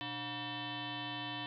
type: tone with frequency modulation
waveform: sine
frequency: 1386 Hz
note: F6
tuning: 14 cents flat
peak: -38 dBFS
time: 0.01-1.46 s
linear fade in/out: 0 ms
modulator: 421 Hz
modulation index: 5.4
effects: none